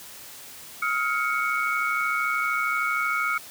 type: tone cluster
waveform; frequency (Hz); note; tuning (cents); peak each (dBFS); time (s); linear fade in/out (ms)
sine; 1273 / 1406 / 2224; D#6 / F6 / C#7; +39 / +11 / +5; -27; 0.82-3.38; 5
effects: white hiss -43 dBFS RMS until 3.5 s + high-pass 60 Hz 12 dB/octave